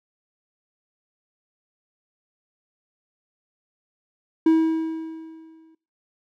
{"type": "tone with exponential decay", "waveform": "triangle", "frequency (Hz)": 322.1, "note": "E4", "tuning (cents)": -40, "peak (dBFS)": -10, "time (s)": [4.46, 5.75], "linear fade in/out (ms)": 5, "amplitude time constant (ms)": 280, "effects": ["noise-tail reverb RT60 0.5 s tail -25 dB re dry"]}